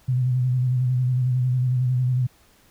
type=tone with vibrato; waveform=sine; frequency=126.4 Hz; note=B2; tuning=41 cents sharp; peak=-18 dBFS; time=0.08-2.27 s; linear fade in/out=10 ms; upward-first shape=square; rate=11 Hz; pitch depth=33 cents each way; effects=pink hiss -57 dBFS RMS until 2.7 s